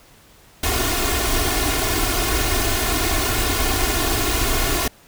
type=noise with comb filter; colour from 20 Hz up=pink; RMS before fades=-20 dBFS; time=0.63-4.88 s; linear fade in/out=5 ms; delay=2.8 ms; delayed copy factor=+0.85; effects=pink hiss -50 dBFS RMS until 5.07 s